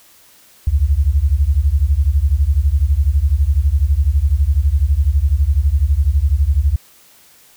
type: beating tone pair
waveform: sine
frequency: 65.41 / 77.41 Hz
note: C2 / D#2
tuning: 0 / -8 cents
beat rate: 12 Hz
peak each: -14 dBFS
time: 0.67-6.76 s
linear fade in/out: 5 ms
effects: white hiss -48 dBFS RMS until 7.56 s